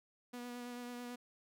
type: tone with vibrato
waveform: sawtooth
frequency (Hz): 243.6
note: B3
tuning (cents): -24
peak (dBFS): -40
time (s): 0.33-1.16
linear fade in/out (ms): 10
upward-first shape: sine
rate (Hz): 9.1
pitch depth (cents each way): 16
effects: none